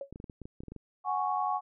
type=tone with exponential decay; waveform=sine; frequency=554.4 Hz; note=C#5; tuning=in tune; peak=-32 dBFS; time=0.01-0.11 s; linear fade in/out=2 ms; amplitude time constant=21 ms
type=clicks; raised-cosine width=3 ms; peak=-30 dBFS; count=12; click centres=0.126 / 0.159 / 0.201 / 0.242 / 0.298 / 0.417 / 0.455 / 0.605 / 0.635 / 0.683 / 0.72 / 0.763 s
type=chord; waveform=sine; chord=F# suspended second; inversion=none; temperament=equal; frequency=740 / 830.6 / 1108.7 Hz; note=F#5 / G#5 / C#6; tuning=0 / 0 / 0 cents; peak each=-32 dBFS; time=1.04-1.61 s; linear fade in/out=50 ms
effects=none